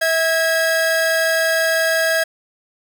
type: tone pair together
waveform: 45% pulse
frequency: 650 / 1637.9 Hz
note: E5 / G#6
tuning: -24 / -24 cents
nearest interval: octave + major third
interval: 1600 cents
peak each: -18 dBFS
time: 0.01-2.24 s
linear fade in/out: 10 ms
effects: none